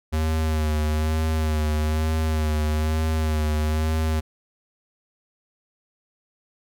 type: tone with vibrato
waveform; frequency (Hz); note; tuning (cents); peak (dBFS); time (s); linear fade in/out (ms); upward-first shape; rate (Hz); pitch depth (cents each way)
square; 77.78; D#2; 0; -21; 0.12-4.21; 20; sine; 1.1; 34
effects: none